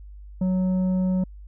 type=tone with tanh clipping; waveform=sine; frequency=185 Hz; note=F#3; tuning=in tune; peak=-21 dBFS; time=0.41-1.24 s; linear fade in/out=5 ms; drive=7 dB; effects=added 50 Hz sine -39 dBFS peak until 1.47 s